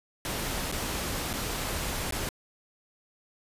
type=noise with dropouts; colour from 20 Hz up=pink; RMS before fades=-32 dBFS; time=0.25-2.29 s; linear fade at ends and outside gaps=1 ms; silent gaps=0.716-0.724 / 1.331-1.337 / 2.109-2.123 s; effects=resampled to 32000 Hz